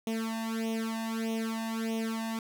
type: tone with flanger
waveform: sawtooth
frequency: 224.6 Hz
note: A3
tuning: 36 cents sharp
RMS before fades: -33 dBFS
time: 0.07-2.39 s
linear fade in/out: 2 ms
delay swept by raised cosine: 0.32 to 1.13 ms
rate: 1.6 Hz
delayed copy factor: +0.9
effects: none